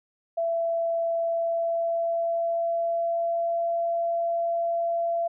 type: tone with pitch glide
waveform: sine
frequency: 669 to 677.9 Hz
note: E5 to E5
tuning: +25 to +48 cents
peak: -23 dBFS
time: 0.37-5.28 s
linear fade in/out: 10 ms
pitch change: +23 cents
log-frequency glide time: 1.16-3.7 s
effects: none